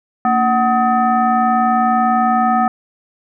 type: tone with frequency modulation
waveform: sine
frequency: 747 Hz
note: F#5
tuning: 16 cents sharp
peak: -11 dBFS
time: 0.25-2.68 s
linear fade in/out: 2 ms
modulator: 518 Hz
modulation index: 1.1
effects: none